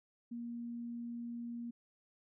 sine tone, 236.3 Hz, A#3, 24 cents sharp, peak -40 dBFS, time 0.31-1.71 s, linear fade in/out 10 ms, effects none

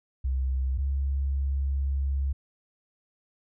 sine tone pair in turn, 65.41 / 68.54 Hz, C2 / C#2, 0 / -19 cents, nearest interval minor second, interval 81 cents, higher second, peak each -24 dBFS, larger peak neither, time 0.24-0.78 / 0.78-2.33 s, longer second, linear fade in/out 10 ms, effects none

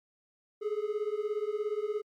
triangle beating tone pair, 413.3 / 430.3 Hz, G#4 / A4, -8 / -39 cents, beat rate 17 Hz, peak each -31 dBFS, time 0.61-2.02 s, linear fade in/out 20 ms, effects MP3 64 kbps

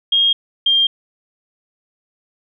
sine tone pair in turn, 3246 / 3199 Hz, G#7 / G7, -40 / +34 cents, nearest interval unison, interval 26 cents, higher first, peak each -11 dBFS, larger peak neither, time 0.12-0.33 / 0.66-0.87 s, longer neither, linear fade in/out 5 ms, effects none

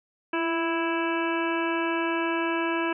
harmonic tone with a mistuned harmonic, 329.6 Hz, E4, in tune, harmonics 1 / 2 / 3 / 4 / 5 / 7 / 8 / 9, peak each -27 / -34 / -31 / -36 / -33 / -37 / -35 / -42 dBFS, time 0.33-2.93 s, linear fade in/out 5 ms, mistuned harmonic 1, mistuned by +30 cents, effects none

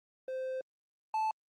triangle tone pair in turn, 520 / 874.5 Hz, C5 / A5, -11 / -11 cents, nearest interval major sixth, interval 900 cents, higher second, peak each -33 / -27 dBFS, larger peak second, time 0.28-0.61 / 1.14-1.31 s, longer first, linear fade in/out 2 ms, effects Opus 32 kbps

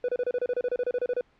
triangle tone bursts, 493.9 Hz, B4, in tune, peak -22 dBFS, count 16, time 0.04-1.21 s, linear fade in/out 2 ms, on 45 ms, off 30 ms, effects pink hiss -64 dBFS RMS until 1.39 s + low-pass 3000 Hz 12 dB/octave

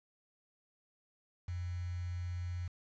sine tone with quantisation, 88.4 Hz, F2, 22 cents sharp, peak -36 dBFS, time 1.48-2.68 s, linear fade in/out 5 ms, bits 9, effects resampled to 16000 Hz

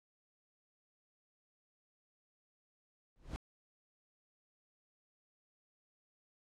brown noise with exponential growth, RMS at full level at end -35 dBFS, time 3.16-3.36 s, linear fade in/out 0 ms, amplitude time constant 43 ms, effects low-pass 9000 Hz 12 dB/octave

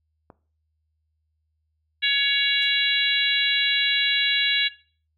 click, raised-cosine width 1 ms, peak -30 dBFS, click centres 0.302 s
harmonic tone, 560 Hz, C#5, 18 cents sharp, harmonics 3 / 4 / 5 / 6 / 7, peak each -25 / -25 / -25 / -25 / -25 dBFS, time 2.02-4.69 s, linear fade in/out 20 ms
5% pulse tone with exponential decay, 753 Hz, F#5, 30 cents sharp, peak -34 dBFS, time 2.62-2.77 s, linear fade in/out 1 ms, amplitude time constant 32 ms
effects noise-tail reverb RT60 0.4 s tail -17 dB re dry + added 78 Hz sine -70 dBFS peak until 5.17 s

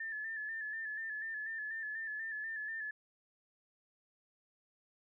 sine tone with vibrato, 1756 Hz, A6, 4 cents flat, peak -38 dBFS, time 0-2.91 s, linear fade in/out 5 ms, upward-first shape square, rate 4.1 Hz, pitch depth 40 cents each way, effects none

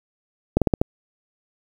slowing click train, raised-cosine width 2 ms, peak -3 dBFS, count 5, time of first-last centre 0.57-0.815 s, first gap 47 ms, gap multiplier 1.18, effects 7-bit

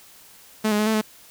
sawtooth tone with pitch steps, 216.4 / 208.8 / 213.2 / 220.3 / 215.3 Hz, A3 / G#3 / G#3 / A3 / A3, -29 / +10 / +46 / +2 / -37 cents, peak -15 dBFS, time 0.64-1.015 s, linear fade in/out 10 ms, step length 75 ms, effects white hiss -49 dBFS RMS until 1.3 s

